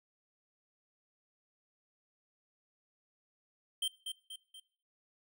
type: tone with echo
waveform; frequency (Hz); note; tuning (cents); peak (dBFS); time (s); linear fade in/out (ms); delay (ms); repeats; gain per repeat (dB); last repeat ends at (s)
square; 3136; G7; 0; -32; 3.82-3.88; 5; 240; 3; -6; 4.6
effects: noise-tail reverb RT60 0.5 s tail -21 dB re dry